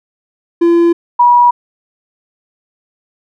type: tone pair in turn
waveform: triangle / sine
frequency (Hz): 340.4 / 967.3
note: F4 / B5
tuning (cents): -44 / -36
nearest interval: octave + tritone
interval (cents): 1808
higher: second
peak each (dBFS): -4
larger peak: neither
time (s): 0.61-0.93 / 1.19-1.51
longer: neither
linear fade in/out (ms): 10
effects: none